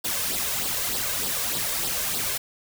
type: noise with flanger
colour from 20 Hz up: white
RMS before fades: -27 dBFS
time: 0.04-2.38 s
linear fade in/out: 10 ms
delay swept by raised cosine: 0.22 to 1.92 ms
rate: 3.3 Hz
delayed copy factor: +0.6
effects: none